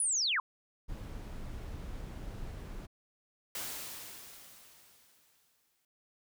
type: linear sweep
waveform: sine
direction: down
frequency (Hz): 10270 to 932.3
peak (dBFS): -28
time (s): 0-0.4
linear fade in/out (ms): 2
type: noise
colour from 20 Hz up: brown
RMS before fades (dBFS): -42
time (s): 0.88-2.87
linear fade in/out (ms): 20
type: noise with exponential decay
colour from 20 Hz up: white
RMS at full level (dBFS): -38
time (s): 3.55-5.85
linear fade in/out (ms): 2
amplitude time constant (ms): 500
effects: none